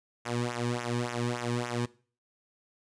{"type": "tone with flanger", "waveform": "sawtooth", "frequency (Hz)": 120.5, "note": "B2", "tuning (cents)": -42, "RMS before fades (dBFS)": -32, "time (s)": [0.25, 1.86], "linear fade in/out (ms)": 10, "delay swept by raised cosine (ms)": [0.22, 1.52], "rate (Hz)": 3.5, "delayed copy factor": -1, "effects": ["noise-tail reverb RT60 0.4 s tail -20 dB re dry", "resampled to 22050 Hz"]}